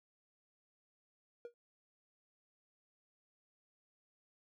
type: tone with exponential decay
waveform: triangle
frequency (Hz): 476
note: A#4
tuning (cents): +36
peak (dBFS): -39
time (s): 1.45-1.54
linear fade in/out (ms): 1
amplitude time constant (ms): 19
effects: none